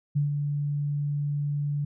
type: tone with ADSR envelope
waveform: sine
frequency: 145.1 Hz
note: D3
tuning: 21 cents flat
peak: -20 dBFS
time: 0.15-1.85 s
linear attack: 17 ms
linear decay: 130 ms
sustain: -5 dB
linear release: 7 ms
effects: none